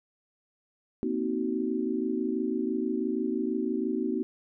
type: chord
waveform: sine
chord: C half-diminished seventh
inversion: third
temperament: just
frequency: 235.5 / 261.6 / 314 / 376.7 Hz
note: Bb3 / C4 / Eb4 / Gb4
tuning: +18 / 0 / +16 / +31 cents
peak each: -32 dBFS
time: 1.03-4.23 s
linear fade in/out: 0 ms
effects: none

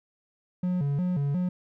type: tone with vibrato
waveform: triangle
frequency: 160 Hz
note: D#3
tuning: 49 cents sharp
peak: -22 dBFS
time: 0.63-1.49 s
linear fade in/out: 5 ms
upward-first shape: square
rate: 2.8 Hz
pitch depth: 210 cents each way
effects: none

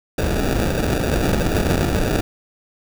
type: noise with sample-and-hold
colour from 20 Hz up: pink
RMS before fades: -19 dBFS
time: 0.18-2.21 s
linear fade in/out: 5 ms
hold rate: 1050 Hz
effects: none

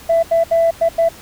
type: tone bursts at uneven times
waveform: sine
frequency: 665 Hz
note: E5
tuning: 15 cents sharp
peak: -9 dBFS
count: 5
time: 0.09-0.23 / 0.31-0.44 / 0.51-0.71 / 0.81-0.89 / 0.98-1.09 s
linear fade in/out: 10 ms
effects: tanh soft clip ceiling -7 dBFS + pink hiss -39 dBFS RMS until 1.21 s

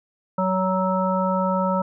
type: harmonic tone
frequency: 187.2 Hz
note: F#3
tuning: 20 cents sharp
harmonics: 1 / 3 / 5 / 7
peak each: -23 / -24 / -25 / -27 dBFS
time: 0.38-1.82 s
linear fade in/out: 5 ms
effects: none

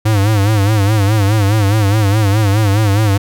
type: tone with vibrato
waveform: square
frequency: 103.7 Hz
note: G#2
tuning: 2 cents flat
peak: -10 dBFS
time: 0.05-3.18 s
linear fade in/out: 10 ms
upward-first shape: sine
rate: 4.8 Hz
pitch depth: 110 cents each way
effects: none

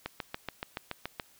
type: click train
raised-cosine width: 0.3 ms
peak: -18 dBFS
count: 9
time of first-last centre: 0.06-1.198 s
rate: 7.03 Hz
effects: white hiss -61 dBFS RMS until 1.39 s

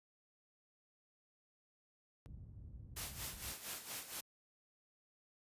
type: low-pass noise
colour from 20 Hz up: pink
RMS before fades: -49 dBFS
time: 2.26-3.52 s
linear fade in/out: 0 ms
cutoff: 100 Hz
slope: 12 dB/octave
type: noise with tremolo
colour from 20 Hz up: white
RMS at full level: -43 dBFS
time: 2.96-4.21 s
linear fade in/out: 10 ms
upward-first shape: sine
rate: 4.3 Hz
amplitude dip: 70%
effects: high-pass 60 Hz 12 dB/octave + resampled to 32000 Hz

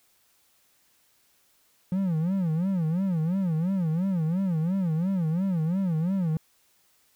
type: tone with vibrato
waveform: triangle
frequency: 175 Hz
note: F3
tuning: 4 cents sharp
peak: -21 dBFS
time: 1.92-6.37 s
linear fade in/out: 2 ms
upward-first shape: sine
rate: 2.9 Hz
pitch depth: 200 cents each way
effects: white hiss -65 dBFS RMS until 7.15 s

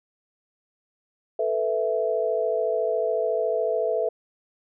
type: chord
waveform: sine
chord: A suspended second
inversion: none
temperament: equal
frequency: 440 / 493.9 / 659.3 Hz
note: A4 / B4 / E5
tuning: 0 / 0 / 0 cents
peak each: -26 / -27 / -25 dBFS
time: 1.39-4.09 s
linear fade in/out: 5 ms
effects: none

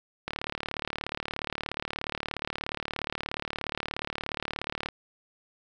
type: click train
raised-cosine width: 0.3 ms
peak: -15 dBFS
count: 171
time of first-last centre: 0.28-4.887 s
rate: 36.9 Hz
effects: none

